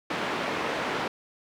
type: band-pass noise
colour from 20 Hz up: pink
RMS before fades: -30 dBFS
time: 0.1-1.08 s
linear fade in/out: 5 ms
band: 280 to 2600 Hz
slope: 12 dB/octave
effects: none